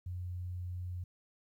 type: tone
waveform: sine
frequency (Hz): 89.7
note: F2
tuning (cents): +47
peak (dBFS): -37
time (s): 0.06-1.04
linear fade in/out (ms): 5
effects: 12-bit